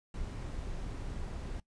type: noise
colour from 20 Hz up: brown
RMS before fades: -39 dBFS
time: 0.14-1.6 s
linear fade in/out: 2 ms
effects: noise-tail reverb RT60 0.1 s tail -20 dB re dry + resampled to 22050 Hz